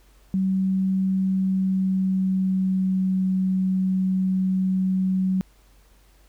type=tone with pitch glide; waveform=sine; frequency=190 to 187.82 Hz; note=F#3 to F#3; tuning=+46 to +26 cents; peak=-19 dBFS; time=0.34-5.41 s; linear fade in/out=0 ms; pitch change=-20 cents; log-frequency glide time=1.19-3.27 s; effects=added 48 Hz sine -53 dBFS peak until 6.28 s + pink hiss -60 dBFS RMS until 6.28 s